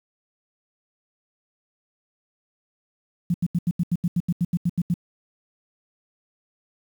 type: tone bursts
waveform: sine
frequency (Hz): 173.9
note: F3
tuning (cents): -7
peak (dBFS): -18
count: 14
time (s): 3.3-4.941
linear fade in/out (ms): 5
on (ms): 42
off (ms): 81
effects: 8-bit